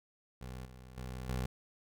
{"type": "tone with level steps", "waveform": "20% pulse", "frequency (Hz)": 63.3, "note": "B1", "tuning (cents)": 43, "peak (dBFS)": [-38, -46, -36, -29], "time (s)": [0.41, 1.46], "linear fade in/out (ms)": 5, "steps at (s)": [0.65, 0.97, 1.29], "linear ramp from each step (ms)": 5, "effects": []}